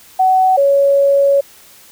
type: tone pair in turn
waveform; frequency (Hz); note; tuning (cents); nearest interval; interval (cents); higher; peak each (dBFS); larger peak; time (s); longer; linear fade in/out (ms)
sine; 751 / 558.2; F#5 / C#5; +26 / +12; perfect fourth; 514; first; -8; neither; 0.19-0.57 / 0.57-1.41; second; 10
effects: white hiss -43 dBFS RMS until 1.91 s